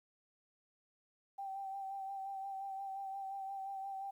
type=tone with vibrato; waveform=sine; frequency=780 Hz; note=G5; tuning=9 cents flat; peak=-40 dBFS; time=1.38-4.11 s; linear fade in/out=10 ms; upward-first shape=sine; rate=5.7 Hz; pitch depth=26 cents each way; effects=12-bit